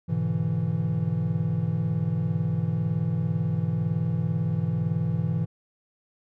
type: chord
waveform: triangle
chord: E dominant seventh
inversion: first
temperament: equal with one note detuned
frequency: 103.83 / 124.91 / 146.83 / 164.81 Hz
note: G#2 / B2 / D3 / E3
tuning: 0 / +20 / 0 / 0 cents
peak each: -28 / -28 / -30 / -24 dBFS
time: 0.08-5.46 s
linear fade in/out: 20 ms
effects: none